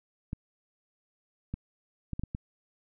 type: clicks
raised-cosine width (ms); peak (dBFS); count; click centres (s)
5; -21; 6; 0.331 / 1.54 / 2.133 / 2.195 / 2.236 / 2.349
effects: none